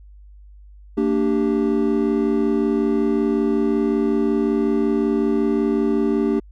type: chord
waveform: triangle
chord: G minor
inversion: first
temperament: equal with one note detuned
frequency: 228.3 / 293.7 / 392 Hz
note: Bb3 / D4 / G4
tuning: -36 / 0 / 0 cents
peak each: -19 dBFS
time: 0.97-6.4 s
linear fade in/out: 10 ms
effects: added 50 Hz sine -41 dBFS peak until 6.51 s